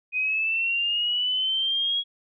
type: linear sweep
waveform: sine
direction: up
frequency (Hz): 2489 to 3322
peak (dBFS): -22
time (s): 0.12-2.04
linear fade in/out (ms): 50
effects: none